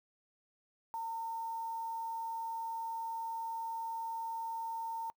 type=tone with quantisation; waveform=sine; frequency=910 Hz; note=A#5; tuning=42 cents flat; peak=-36 dBFS; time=0.94-5.1 s; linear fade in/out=0 ms; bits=9; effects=noise-tail reverb RT60 0.1 s tail -23 dB re dry